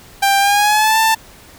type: tone with pitch glide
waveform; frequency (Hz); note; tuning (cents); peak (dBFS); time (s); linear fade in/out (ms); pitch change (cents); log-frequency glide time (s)
sawtooth; 791 to 887.9; G5 to A5; +15 to +15; -7; 0.22-1.15; 10; +200; 0.39-0.98
effects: pink hiss -42 dBFS RMS until 1.58 s